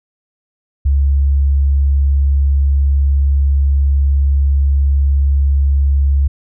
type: tone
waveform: sine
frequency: 69.5 Hz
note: C#2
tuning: 5 cents sharp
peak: -9 dBFS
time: 0.85-6.28 s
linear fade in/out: 10 ms
effects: none